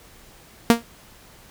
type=tone with exponential decay; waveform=sawtooth; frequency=233.1 Hz; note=A#3; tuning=in tune; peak=-4 dBFS; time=0.7-0.83 s; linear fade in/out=0 ms; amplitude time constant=27 ms; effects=pink hiss -49 dBFS RMS until 1.5 s